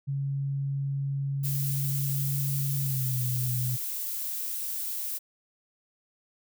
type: tone with pitch glide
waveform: sine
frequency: 138.59 to 124.9 Hz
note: C#3 to B2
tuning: 0 to +20 cents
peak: -27 dBFS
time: 0.07-3.77 s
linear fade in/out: 20 ms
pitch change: -180 cents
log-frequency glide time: 2.79-3.21 s
type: noise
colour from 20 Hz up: violet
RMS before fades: -33 dBFS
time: 1.43-5.19 s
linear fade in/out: 20 ms
effects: none